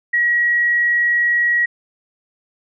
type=tone; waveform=sine; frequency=1910 Hz; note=A#6; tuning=42 cents sharp; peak=-13 dBFS; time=0.13-1.66 s; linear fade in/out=10 ms; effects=none